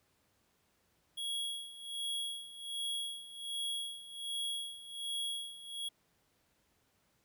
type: tone with tremolo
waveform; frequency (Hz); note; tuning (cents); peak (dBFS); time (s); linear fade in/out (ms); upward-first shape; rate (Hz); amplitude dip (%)
square; 3322; G#7; 0; -35; 1.17-5.89; 10; sine; 1.3; 80
effects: pink hiss -74 dBFS RMS until 7.24 s + high-pass 60 Hz 12 dB/octave